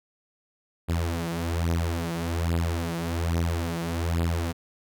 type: beating tone pair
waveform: sawtooth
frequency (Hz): 83.4 / 84.6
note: E2 / E2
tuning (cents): +21 / +45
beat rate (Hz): 1.2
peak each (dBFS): -24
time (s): 0.88-4.53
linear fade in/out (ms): 20
effects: none